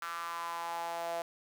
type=tone with high-pass filter sweep; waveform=sawtooth; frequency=169 Hz; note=E3; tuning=43 cents sharp; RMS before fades=-38 dBFS; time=0.02-1.22 s; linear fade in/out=2 ms; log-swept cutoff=1300 to 650 Hz; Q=5.3; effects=none